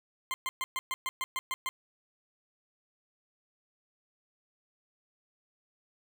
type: tone bursts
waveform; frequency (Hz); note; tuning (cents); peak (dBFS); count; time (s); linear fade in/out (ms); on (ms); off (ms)
20% pulse; 1046.5; C6; 0; -26; 10; 0.31-1.69; 0; 30; 120
effects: none